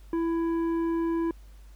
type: tone with tanh clipping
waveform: sine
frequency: 332.2 Hz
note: E4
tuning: 13 cents sharp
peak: -26 dBFS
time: 0.13-1.31 s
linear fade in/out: 2 ms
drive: 9 dB
effects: added 50 Hz sine -46 dBFS peak until 1.75 s + pink hiss -62 dBFS RMS until 1.75 s